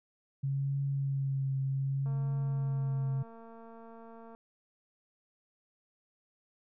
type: tone with vibrato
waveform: sine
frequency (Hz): 136.9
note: C#3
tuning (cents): -21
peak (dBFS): -29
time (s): 0.43-3.23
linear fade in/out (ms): 10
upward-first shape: triangle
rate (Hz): 0.65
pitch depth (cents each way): 29
type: click train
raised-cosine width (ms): 1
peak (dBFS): -39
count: 523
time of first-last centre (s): 2.06-4.349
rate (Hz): 228
effects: none

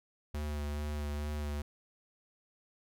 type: tone with vibrato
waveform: square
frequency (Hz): 74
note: D2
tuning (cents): +14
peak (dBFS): -35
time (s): 0.34-1.62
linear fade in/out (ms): 5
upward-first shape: sine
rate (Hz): 2.3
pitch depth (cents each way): 21
effects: none

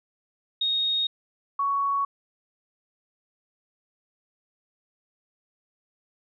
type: tone pair in turn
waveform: sine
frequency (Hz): 3729 / 1116.7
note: A#7 / C#6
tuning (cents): 0 / +12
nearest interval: octave + major sixth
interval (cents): 2088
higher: first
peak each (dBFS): -22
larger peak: neither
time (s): 0.61-1.07 / 1.59-2.05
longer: neither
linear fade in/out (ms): 5
effects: none

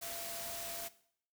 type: tone in noise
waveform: sine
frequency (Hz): 679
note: F5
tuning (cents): -49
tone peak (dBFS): -48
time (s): 0.01-0.89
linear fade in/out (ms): 20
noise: white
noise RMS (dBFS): -43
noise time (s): 0.01-0.89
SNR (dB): -8
effects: noise-tail reverb RT60 0.6 s tail -17 dB re dry

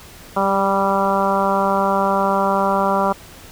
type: harmonic tone with a mistuned harmonic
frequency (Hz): 195.7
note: G3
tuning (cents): -3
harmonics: 1 / 2 / 3 / 4 / 5 / 6 / 7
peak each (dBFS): -23 / -25 / -21 / -22 / -21 / -23 / -26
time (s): 0.36-3.13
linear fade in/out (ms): 10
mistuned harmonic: 2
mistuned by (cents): +16
effects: pink hiss -41 dBFS RMS until 3.51 s

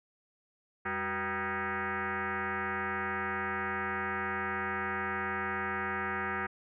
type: tone with frequency modulation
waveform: sine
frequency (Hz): 200.4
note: G3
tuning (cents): +38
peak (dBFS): -31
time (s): 0.85-6.47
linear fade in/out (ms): 10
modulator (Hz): 287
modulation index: 6.5
effects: none

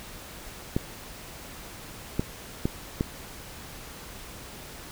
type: clicks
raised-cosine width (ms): 3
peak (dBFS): -11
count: 4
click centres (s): 0.765 / 2.195 / 2.655 / 3.009
effects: pink hiss -43 dBFS RMS until 4.91 s

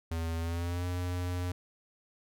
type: tone with pitch glide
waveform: square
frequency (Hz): 82.41 to 89.35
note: E2 to F2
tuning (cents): 0 to +40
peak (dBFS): -32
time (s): 0.11-1.52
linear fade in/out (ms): 5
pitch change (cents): +140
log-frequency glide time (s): 0.38-0.86
effects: none

